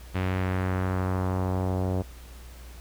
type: tone with low-pass filter sweep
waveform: sawtooth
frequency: 92.9 Hz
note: F#2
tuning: 7 cents sharp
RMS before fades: -27 dBFS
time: 0.14-2.03 s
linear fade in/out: 20 ms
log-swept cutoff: 2600 to 620 Hz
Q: 1.5
effects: added 60 Hz sine -42 dBFS peak until 2.8 s + pink hiss -51 dBFS RMS until 2.8 s